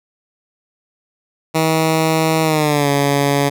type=tone with pitch glide; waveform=10% pulse; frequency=159.8 to 141.55 Hz; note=D#3 to C#3; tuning=+47 to +37 cents; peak=-5 dBFS; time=1.54-3.5 s; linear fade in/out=20 ms; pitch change=-210 cents; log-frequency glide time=2.43-2.89 s; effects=none